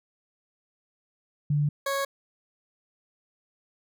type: tone pair in turn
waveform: sine / 20% pulse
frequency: 146.83 / 552 Hz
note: D3 / C#5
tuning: 0 / -7 cents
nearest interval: octave + major seventh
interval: 2293 cents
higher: second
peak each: -21 dBFS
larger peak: neither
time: 1.5-1.69 / 1.86-2.05 s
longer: neither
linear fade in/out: 5 ms
effects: none